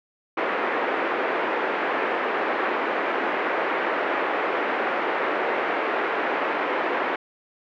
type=band-pass noise; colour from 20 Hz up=pink; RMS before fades=-25 dBFS; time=0.37-7.16 s; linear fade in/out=5 ms; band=340 to 2200 Hz; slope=24 dB/octave; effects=none